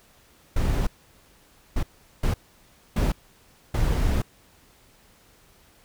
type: noise bursts at uneven times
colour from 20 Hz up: brown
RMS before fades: -22 dBFS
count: 5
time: 0.56-0.87 / 1.76-1.83 / 2.23-2.34 / 2.96-3.12 / 3.74-4.22 s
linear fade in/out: 5 ms
effects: pink hiss -57 dBFS RMS until 5.84 s